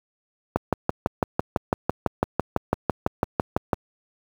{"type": "click train", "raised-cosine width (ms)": 1, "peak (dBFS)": -5, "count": 20, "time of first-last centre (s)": [0.56, 3.732], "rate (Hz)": 5.99, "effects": ["high-pass 60 Hz 12 dB/octave", "7-bit"]}